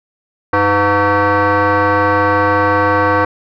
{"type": "tone with frequency modulation", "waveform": "sine", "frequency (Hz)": 312.4, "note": "D#4", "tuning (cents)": 7, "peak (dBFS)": -8, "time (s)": [0.53, 3.25], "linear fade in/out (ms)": 5, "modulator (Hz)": 408, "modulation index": 3.2, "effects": ["tanh soft clip ceiling -7 dBFS"]}